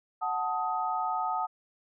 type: chord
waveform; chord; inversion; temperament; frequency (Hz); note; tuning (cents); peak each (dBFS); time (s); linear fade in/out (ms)
sine; D# diminished; first; equal with one note detuned; 740 / 880 / 1255.3; F#5 / A5 / D#6; 0 / 0 / +15; -32; 0.21-1.47; 20
effects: none